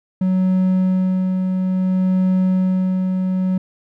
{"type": "tone with tremolo", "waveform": "triangle", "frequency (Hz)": 186, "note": "F#3", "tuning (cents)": 9, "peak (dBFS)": -11, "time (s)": [0.21, 3.58], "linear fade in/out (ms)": 5, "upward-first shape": "sine", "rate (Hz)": 0.59, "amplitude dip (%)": 35, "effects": []}